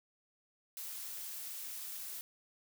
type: noise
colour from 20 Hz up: blue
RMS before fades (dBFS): -44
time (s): 0.77-2.21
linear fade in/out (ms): 0
effects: none